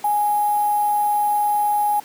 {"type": "tone with sample-and-hold", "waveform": "sine", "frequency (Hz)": 830.6, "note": "G#5", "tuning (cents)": 0, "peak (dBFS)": -16, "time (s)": [0.04, 2], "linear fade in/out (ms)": 5, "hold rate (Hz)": 11025, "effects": ["pink hiss -43 dBFS RMS until 2.04 s", "high-pass 200 Hz 12 dB/octave"]}